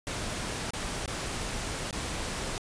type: noise with dropouts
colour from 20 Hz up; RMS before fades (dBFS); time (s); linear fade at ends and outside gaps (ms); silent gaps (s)
pink; -34; 0.07-2.58; 0; 0.706-0.735 / 1.06-1.078 / 1.91-1.928
effects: resampled to 22050 Hz